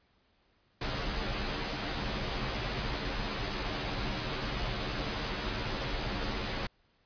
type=noise with comb filter; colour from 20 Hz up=pink; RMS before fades=-34 dBFS; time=0.81-6.67 s; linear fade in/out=5 ms; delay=12 ms; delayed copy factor=-0.9; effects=pink hiss -70 dBFS RMS until 7.05 s + resampled to 11025 Hz